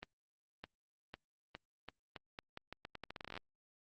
accelerating click train, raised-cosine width 0.3 ms, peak -29 dBFS, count 23, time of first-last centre 0.03-3.376 s, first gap 610 ms, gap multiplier 0.82, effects Opus 24 kbps

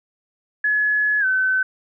sine tone with pitch glide, 1699 to 1522.4 Hz, G#6 to F#6, +39 to +49 cents, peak -16 dBFS, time 0.64-1.63 s, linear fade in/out 5 ms, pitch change -190 cents, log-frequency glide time 1.2-1.25 s, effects none

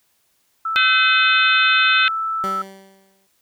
sine tone, 1318.5 Hz, E6, in tune, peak -20 dBFS, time 0.65-2.62 s, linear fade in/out 5 ms
harmonic tone, 510 Hz, C5, 44 cents flat, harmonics 3 / 4 / 5 / 6 / 7 / 8, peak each -17 / -26 / -18 / -25 / -20 / -29 dBFS, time 0.76-2.08 s, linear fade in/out 0 ms
15% pulse tone with exponential decay, 193.6 Hz, G3, 21 cents flat, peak -19 dBFS, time 2.44-3.27 s, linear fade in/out 0 ms, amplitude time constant 180 ms
effects white hiss -64 dBFS RMS until 3.41 s

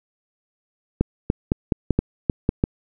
clicks, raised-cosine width 3 ms, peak -4 dBFS, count 9, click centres 1.01 / 1.301 / 1.519 / 1.722 / 1.907 / 1.99 / 2.298 / 2.491 / 2.639 s, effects none

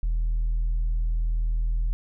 sine tone with tanh clipping, 40.44 Hz, E1, 32 cents flat, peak -22 dBFS, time 0.03-1.93 s, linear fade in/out 0 ms, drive 1 dB, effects none

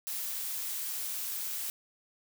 blue noise, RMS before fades -36 dBFS, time 0.07-1.7 s, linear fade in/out 0 ms, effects none

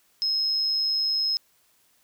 sine tone, 5150 Hz, E8, 41 cents flat, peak -21 dBFS, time 0.22-1.37 s, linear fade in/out 0 ms, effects tanh soft clip ceiling -17 dBFS + white hiss -64 dBFS RMS until 2.03 s

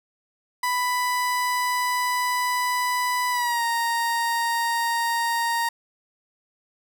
30% pulse tone with pitch glide, 992 to 930.9 Hz, B5 to A#5, +7 to -3 cents, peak -19 dBFS, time 0.63-5.69 s, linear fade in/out 5 ms, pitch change -110 cents, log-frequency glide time 3.31-3.63 s, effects none

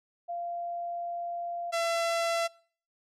sine / sawtooth tone pair in turn, 692 / 673.1 Hz, F5 / E5, -16 / +36 cents, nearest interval unison, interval 48 cents, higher first, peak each -32 / -23 dBFS, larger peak second, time 0.28-1.72 / 1.72-2.48 s, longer first, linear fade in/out 20 ms, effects noise-tail reverb RT60 0.5 s tail -25 dB re dry + low-pass 9000 Hz 12 dB/octave

